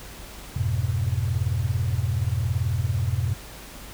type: chord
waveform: sine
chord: F diminished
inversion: none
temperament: just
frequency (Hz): 87.31 / 104.77 / 125.72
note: F2 / Ab2 / Cb3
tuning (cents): 0 / +16 / +31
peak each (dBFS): -26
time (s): 0.56-3.34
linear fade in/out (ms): 5
effects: added 50 Hz sine -44 dBFS peak until 3.93 s + pink hiss -42 dBFS RMS until 3.93 s